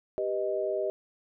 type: chord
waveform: sine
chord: G augmented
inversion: none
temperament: equal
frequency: 392 / 493.9 / 622.3 Hz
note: G4 / B4 / D#5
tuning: 0 / 0 / 0 cents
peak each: -31 / -35 / -30 dBFS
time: 0.18-0.9 s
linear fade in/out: 0 ms
effects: none